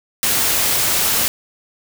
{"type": "noise", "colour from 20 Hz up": "white", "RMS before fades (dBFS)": -17, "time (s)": [0.23, 1.28], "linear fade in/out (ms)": 0, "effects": []}